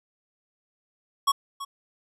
square tone with echo, 1108.7 Hz, C#6, in tune, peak -19 dBFS, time 1.27-1.32 s, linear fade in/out 10 ms, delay 330 ms, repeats 1, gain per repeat -14 dB, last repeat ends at 1.65 s, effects resampled to 32000 Hz

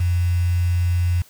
sine tone with quantisation, 88 Hz, F2, 14 cents sharp, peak -16 dBFS, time 0-1.22 s, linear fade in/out 5 ms, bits 6, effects white hiss -51 dBFS RMS until 1.29 s

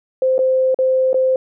sine tone with dropouts, 520 Hz, C5, 11 cents flat, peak -12 dBFS, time 0.22-1.36 s, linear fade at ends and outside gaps 2 ms, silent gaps 0.381-0.39 / 0.745-0.788 / 1.131-1.143 s, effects none

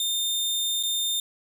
sawtooth tone with dropouts, 3625 Hz, A#7, 49 cents flat, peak -21 dBFS, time 0-1.2 s, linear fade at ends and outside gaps 2 ms, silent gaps 0.828-0.834 s, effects none

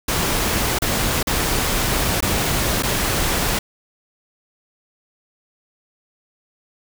pink noise with dropouts, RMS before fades -20 dBFS, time 0.08-3.59 s, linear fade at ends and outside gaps 5 ms, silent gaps 0.788-0.819 / 1.229-1.27 / 2.207-2.224 / 2.825-2.832 s, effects none

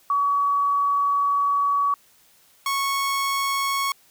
sine / sawtooth tone pair in turn, 1133 / 1103.3 Hz, C#6 / C#6, +37 / -9 cents, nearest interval unison, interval 46 cents, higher first, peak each -18 dBFS, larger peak neither, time 0.1-1.94 / 2.66-3.92 s, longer first, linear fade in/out 2 ms, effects white hiss -57 dBFS RMS until 4.1 s

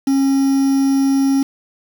triangle tone with quantisation, 272 Hz, C#4, 33 cents flat, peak -10 dBFS, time 0.07-1.43 s, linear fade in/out 5 ms, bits 5, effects none

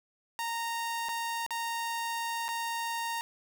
sawtooth tone with dropouts, 926 Hz, A#5, 12 cents flat, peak -28 dBFS, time 0.39-3.21 s, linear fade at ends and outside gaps 0 ms, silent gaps 1.086-1.091 / 1.464-1.507 / 2.482-2.488 s, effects none

